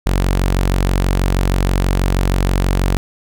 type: tone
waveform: sawtooth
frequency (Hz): 46.25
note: F#1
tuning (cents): 0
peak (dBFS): -9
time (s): 0.06-2.97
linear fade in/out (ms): 0
effects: none